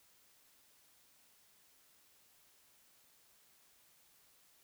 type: silence
effects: white hiss -68 dBFS RMS until 4.63 s